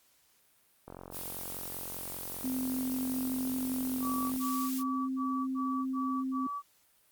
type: click train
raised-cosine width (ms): 1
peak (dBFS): -30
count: 158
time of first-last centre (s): 0.88-4.361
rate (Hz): 45.1
type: noise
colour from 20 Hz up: blue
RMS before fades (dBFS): -40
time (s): 1.11-4.84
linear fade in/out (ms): 50
type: tone with pitch glide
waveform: sine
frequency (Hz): 257.6 to 262.4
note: C4 to C4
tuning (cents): -27 to +5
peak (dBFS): -31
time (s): 2.44-6.47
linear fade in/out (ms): 5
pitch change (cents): +32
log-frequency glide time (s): 4.24-4.91
type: tone bursts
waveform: sine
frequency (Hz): 1147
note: D6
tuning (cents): -41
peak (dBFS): -34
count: 7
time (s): 4.01-6.624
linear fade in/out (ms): 50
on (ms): 310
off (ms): 74
effects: white hiss -67 dBFS RMS until 7.11 s + Opus 48 kbps